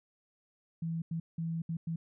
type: tone bursts at uneven times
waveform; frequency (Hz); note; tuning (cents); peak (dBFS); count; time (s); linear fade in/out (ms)
sine; 164.81; E3; 0; -32; 5; 0.82-1.02 / 1.11-1.2 / 1.38-1.62 / 1.69-1.77 / 1.87-1.96; 5
effects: none